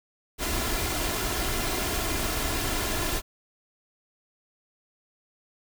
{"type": "noise with comb filter", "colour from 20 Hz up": "pink", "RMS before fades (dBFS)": -28, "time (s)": [0.38, 3.22], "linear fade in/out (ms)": 50, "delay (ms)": 2.9, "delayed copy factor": 0.5, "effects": []}